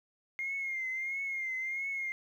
sine tone with vibrato, 2124 Hz, C7, 25 cents sharp, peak -32 dBFS, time 0.39-2.12 s, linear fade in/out 0 ms, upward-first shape triangle, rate 1.5 Hz, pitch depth 69 cents each way, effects tanh soft clip ceiling -28 dBFS + 11-bit

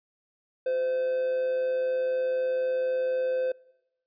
triangle tone with amplitude modulation, 514 Hz, C5, 31 cents flat, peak -21 dBFS, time 0.66-3.52 s, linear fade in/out 5 ms, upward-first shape sine, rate 144 Hz, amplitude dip 30%, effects noise-tail reverb RT60 0.9 s tail -24 dB re dry + resampled to 11025 Hz

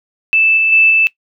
sine tone with level steps, 2637 Hz, E7, in tune, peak -8 / -10 / -6 / -8 dBFS, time 0.33-1.07 s, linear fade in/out 0 ms, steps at 0.57 / 0.72 / 0.9 s, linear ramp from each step 5 ms, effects noise-tail reverb RT60 0.1 s tail -19 dB re dry

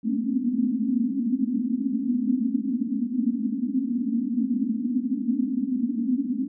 white band-pass noise, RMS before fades -25 dBFS, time 0.03-6.48 s, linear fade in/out 10 ms, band 220 to 270 Hz, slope 96 dB/octave, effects none

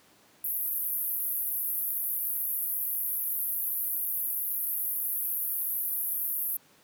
pink band-pass noise, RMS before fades -31 dBFS, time 0.44-6.57 s, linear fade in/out 5 ms, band 11000 to 16000 Hz, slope 96 dB/octave, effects pink hiss -60 dBFS RMS until 6.83 s + high-pass 150 Hz 12 dB/octave

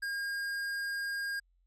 sine tone with tanh clipping, 1618 Hz, G#6, 46 cents flat, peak -35 dBFS, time 0.02-1.4 s, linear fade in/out 10 ms, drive 14 dB, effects added 44 Hz sine -67 dBFS peak until 1.66 s

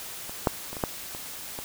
clicks, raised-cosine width 1 ms, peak -24 / -6 / -23 / -22 / -10 / -24 / -21 dBFS, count 7, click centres 0.295 / 0.472 / 0.73 / 0.768 / 0.838 / 1.149 / 1.589 s, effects white hiss -39 dBFS RMS until 1.64 s

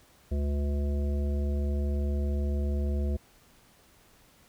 harmonic tone, 71.6 Hz, D2, 43 cents flat, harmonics 1 / 3 / 5 / 7 / 9, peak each -26 / -36 / -40 / -43 / -45 dBFS, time 0.31-3.17 s, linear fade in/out 10 ms, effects pink hiss -60 dBFS RMS until 4.48 s

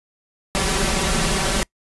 pink noise with comb filter, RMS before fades -20 dBFS, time 0.55-1.63 s, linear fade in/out 0 ms, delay 5.2 ms, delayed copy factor +0.9, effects noise-tail reverb RT60 0.1 s tail -25 dB re dry + resampled to 24000 Hz

